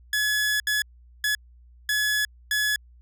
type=tone bursts at uneven times; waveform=sawtooth; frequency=1700 Hz; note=G#6; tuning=40 cents sharp; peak=-18 dBFS; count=5; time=0.13-0.6 / 0.67-0.82 / 1.24-1.35 / 1.89-2.25 / 2.51-2.76 s; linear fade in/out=2 ms; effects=added 60 Hz sine -49 dBFS peak until 3.01 s